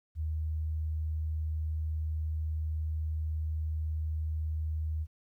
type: tone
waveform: sine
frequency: 78.2 Hz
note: D#2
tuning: 9 cents sharp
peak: -30 dBFS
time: 0.15-5.07 s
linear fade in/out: 50 ms
effects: 12-bit

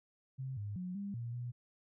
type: tone with pitch steps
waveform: sine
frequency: 132.1 / 102.8 / 181.5 / 200.3 / 118 / 121.7 Hz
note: C3 / G#2 / F#3 / G3 / A#2 / B2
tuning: +17 / -17 / -33 / +38 / +22 / -25 cents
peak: -38 dBFS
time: 0.38-1.52 s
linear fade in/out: 20 ms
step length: 190 ms
effects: none

